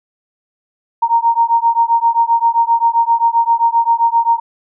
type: beating tone pair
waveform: sine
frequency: 924 / 931.6 Hz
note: A#5 / A#5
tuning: -16 / -1 cents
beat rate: 7.6 Hz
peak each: -13 dBFS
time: 1.02-4.4 s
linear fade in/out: 10 ms
effects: none